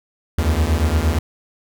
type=beating tone pair; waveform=45% pulse; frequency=73.9 / 82.5 Hz; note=D2 / E2; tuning=+11 / +2 cents; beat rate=8.6 Hz; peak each=-18 dBFS; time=0.38-1.19 s; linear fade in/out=5 ms; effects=9-bit